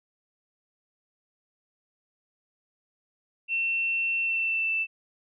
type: tone with pitch glide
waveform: sine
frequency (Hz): 2700 to 2654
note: E7 to E7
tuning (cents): +41 to +11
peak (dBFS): -24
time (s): 3.48-4.87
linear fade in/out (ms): 50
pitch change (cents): -30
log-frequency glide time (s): 4.23-4.74
effects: none